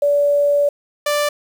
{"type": "tone pair in turn", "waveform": ["sine", "sawtooth"], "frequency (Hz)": [576, 587.8], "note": ["D5", "D5"], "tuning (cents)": [-34, 1], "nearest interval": "unison", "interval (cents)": 35, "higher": "second", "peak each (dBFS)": -12, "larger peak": "neither", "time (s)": [[0.02, 0.69], [1.06, 1.29]], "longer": "first", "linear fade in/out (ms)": 5, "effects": ["7-bit"]}